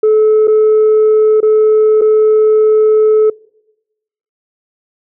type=tone with dropouts; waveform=sine; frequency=432 Hz; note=A4; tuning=32 cents flat; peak=-4 dBFS; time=0.03-3.3 s; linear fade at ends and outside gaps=5 ms; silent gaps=0.473-0.479 / 1.405-1.428 / 2.012-2.017 s; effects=noise-tail reverb RT60 1.0 s tail -26 dB re dry + tanh soft clip ceiling -4 dBFS